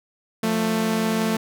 sawtooth tone pair together, 175.8 / 221.5 Hz, F3 / A3, +12 / +12 cents, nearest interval major third, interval 400 cents, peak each -23 / -17 dBFS, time 0.43-1.37 s, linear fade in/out 5 ms, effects none

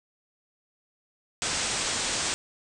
white low-pass noise, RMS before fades -29 dBFS, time 1.42-2.34 s, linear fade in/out 0 ms, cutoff 8800 Hz, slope 96 dB/octave, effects none

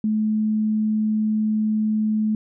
sine tone, 215.5 Hz, A3, 36 cents flat, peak -18 dBFS, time 0.04-2.35 s, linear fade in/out 2 ms, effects none

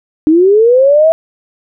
sine linear sweep, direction up, 300.3 to 659.3 Hz, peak -4 dBFS, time 0.27-1.12 s, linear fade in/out 0 ms, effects none

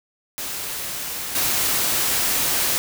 white noise with level steps, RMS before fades -29 / -21 dBFS, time 0.38-2.78 s, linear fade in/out 0 ms, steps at 1.35 s, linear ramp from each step 2 ms, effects none

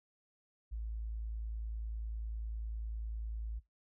sine tone, 55 Hz, A1, in tune, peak -37 dBFS, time 0.71-3.6 s, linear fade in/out 20 ms, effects noise-tail reverb RT60 0.2 s tail -21 dB re dry

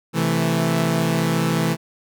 sawtooth chord, A minor, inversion first, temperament equal, 130.81 / 164.81 / 220 Hz, C3 / E3 / A3, 0 / 0 / 0 cents, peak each -21 / -16 / -20 dBFS, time 0.13-1.77 s, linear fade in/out 50 ms, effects none

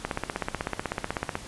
click train, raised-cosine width 0.5 ms, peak -12 dBFS, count 22, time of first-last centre 0.05-1.354 s, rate 16.1 Hz, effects pink hiss -43 dBFS RMS until 1.47 s + resampled to 24000 Hz

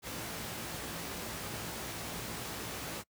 pink noise with comb filter, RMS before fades -40 dBFS, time 0.02-3.04 s, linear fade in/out 50 ms, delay 18 ms, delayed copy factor +0.5, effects noise-tail reverb RT60 0.1 s tail -24 dB re dry + high-pass 80 Hz 12 dB/octave

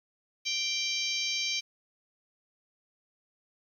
harmonic tone, 784 Hz, G5, in tune, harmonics 3 / 4 / 5 / 6 / 7 / 8, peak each -34 / -35 / -36 / -37 / -37 / -38 dBFS, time 0.45-1.61 s, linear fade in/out 20 ms, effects 10-bit

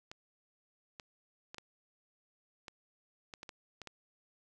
clicks, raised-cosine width 0.2 ms, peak -28 dBFS, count 10, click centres 0.115 / 0.998 / 1.545 / 1.583 / 2.682 / 3.338 / 3.431 / 3.492 / 3.817 / 3.873 s, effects none

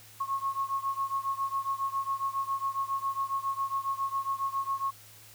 sine beating tone pair, 1089 / 1096.3 Hz, C#6 / C#6, -31 / -20 cents, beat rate 7.3 Hz, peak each -31 / -33 dBFS, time 0.2-4.91 s, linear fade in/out 10 ms, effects added 107 Hz sine -58 dBFS peak until 5.34 s + white hiss -53 dBFS RMS until 5.34 s

